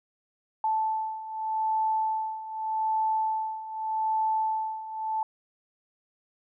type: beating tone pair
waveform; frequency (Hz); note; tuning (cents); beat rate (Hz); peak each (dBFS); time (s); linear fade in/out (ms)
sine; 876 / 876.83; A5 / A5; -8 / -6; 0.83; -31 / -27; 0.64-5.23; 2
effects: none